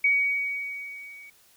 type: tone with level ramp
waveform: sine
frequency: 2254 Hz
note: C#7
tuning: 28 cents sharp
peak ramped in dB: -17 to -44 dBFS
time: 0.04-1.3 s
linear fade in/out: 5 ms
effects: white hiss -59 dBFS RMS until 1.56 s